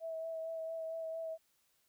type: tone with vibrato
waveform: sine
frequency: 650 Hz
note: E5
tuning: 24 cents flat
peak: -38 dBFS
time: 0-1.38 s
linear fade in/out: 50 ms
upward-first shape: sine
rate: 4.4 Hz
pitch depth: 17 cents each way
effects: white hiss -75 dBFS RMS until 1.88 s